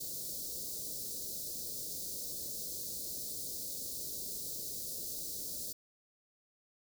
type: band-stop noise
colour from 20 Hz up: white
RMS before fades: -41 dBFS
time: 0-5.73 s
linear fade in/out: 10 ms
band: 590 to 4100 Hz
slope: 48 dB/octave
effects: none